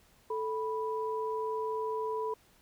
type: tone pair together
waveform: sine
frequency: 438.6 / 984.6 Hz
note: A4 / B5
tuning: -6 / -6 cents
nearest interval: octave + major second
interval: 1400 cents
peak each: -33 / -35 dBFS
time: 0.3-2.34 s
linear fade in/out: 5 ms
effects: pink hiss -64 dBFS RMS until 2.61 s